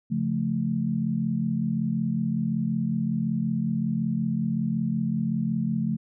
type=chord; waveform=sine; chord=Db augmented; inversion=none; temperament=equal; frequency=138.59 / 174.61 / 220 Hz; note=Db3 / F3 / A3; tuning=0 / 0 / 0 cents; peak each=-30 / -28 / -26 dBFS; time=0.1-5.97 s; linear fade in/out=20 ms; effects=none